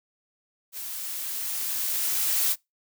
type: noise with level ramp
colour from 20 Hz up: blue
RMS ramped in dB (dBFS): -36 to -23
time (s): 0.72-2.56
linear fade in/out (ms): 50
effects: noise-tail reverb RT60 0.2 s tail -25 dB re dry